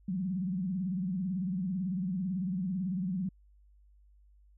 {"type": "tone with vibrato", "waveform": "sine", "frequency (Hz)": 185, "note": "F#3", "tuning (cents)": 0, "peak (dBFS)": -30, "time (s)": [0.08, 3.29], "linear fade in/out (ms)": 5, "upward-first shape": "sine", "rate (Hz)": 18, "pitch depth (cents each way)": 140, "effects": ["added 50 Hz sine -58 dBFS peak until 4.57 s"]}